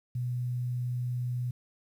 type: tone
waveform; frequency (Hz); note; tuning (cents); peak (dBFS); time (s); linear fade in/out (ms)
sine; 123.47; B2; 0; -29; 0.15-1.51; 5
effects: 10-bit